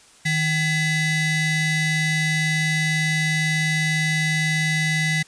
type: ring-modulated tone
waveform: 45% pulse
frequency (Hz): 923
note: A#5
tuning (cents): -17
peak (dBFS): -16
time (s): 0.25-5.23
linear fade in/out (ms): 10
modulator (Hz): 1080
effects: white hiss -51 dBFS RMS until 5.27 s + resampled to 22050 Hz